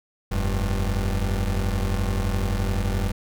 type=tone pair together; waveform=30% pulse; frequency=42.88 / 97.4 Hz; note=F1 / G2; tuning=-31 / -11 cents; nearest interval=octave + major second; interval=1420 cents; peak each=-21 / -23 dBFS; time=0.31-3.12 s; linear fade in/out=10 ms; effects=none